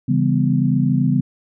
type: chord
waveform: sine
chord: C# half-diminished seventh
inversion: none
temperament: just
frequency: 138.59 / 166.31 / 199.57 / 249.5 Hz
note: C#3 / E3 / G3 / B3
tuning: 0 / +16 / +31 / +18 cents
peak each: -18 / -21 / -21 / -19 dBFS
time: 0.08-1.21 s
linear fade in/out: 10 ms
effects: none